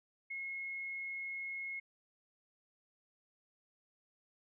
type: tone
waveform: sine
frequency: 2167 Hz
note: C#7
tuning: 40 cents flat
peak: -39 dBFS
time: 0.3-1.8 s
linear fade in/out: 10 ms
effects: none